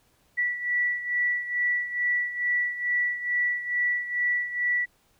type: beating tone pair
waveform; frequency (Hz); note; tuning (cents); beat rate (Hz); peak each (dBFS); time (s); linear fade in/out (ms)
sine; 1953 / 1955.3; B6 / B6; -20 / -18; 2.3; -25 / -30; 0.37-4.86; 20
effects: pink hiss -65 dBFS RMS until 5.19 s